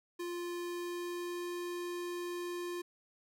square tone with pitch glide, 349.2 to 351.2 Hz, F4 to F4, 0 to +10 cents, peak -38 dBFS, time 0.19-2.82 s, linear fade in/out 10 ms, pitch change +10 cents, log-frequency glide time 0.59-1.53 s, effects 13-bit

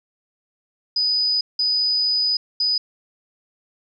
sine tone bursts at uneven times, 4978 Hz, D#8, in tune, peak -17 dBFS, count 3, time 0.96-1.41 / 1.59-2.37 / 2.6-2.78 s, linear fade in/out 5 ms, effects none

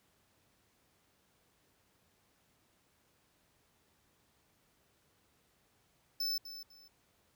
square tone with echo, 5274 Hz, E8, in tune, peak -33 dBFS, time 6.2-6.38 s, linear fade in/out 5 ms, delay 250 ms, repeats 2, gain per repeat -12 dB, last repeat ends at 6.88 s, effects pink hiss -72 dBFS RMS until 7.35 s + high-pass 60 Hz 12 dB/octave

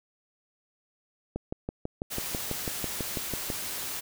click train, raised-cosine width 2 ms, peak -18 dBFS, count 14, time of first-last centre 1.36-3.502 s, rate 6.07 Hz
white noise, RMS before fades -35 dBFS, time 2.1-4.01 s, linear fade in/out 20 ms
effects none

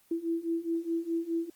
sine beating tone pair, 330.1 / 334.9 Hz, E4 / E4, +2 / +27 cents, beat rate 4.8 Hz, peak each -33 / -31 dBFS, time 0.11-1.5 s, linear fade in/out 5 ms, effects white hiss -64 dBFS RMS until 1.55 s + Opus 24 kbps

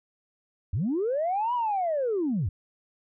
sine linear two-way sweep, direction up then down, 73.42 to 997 to 73.42 Hz, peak -23 dBFS, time 0.73-2.49 s, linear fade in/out 5 ms, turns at 1.54 s, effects tanh soft clip ceiling -20 dBFS

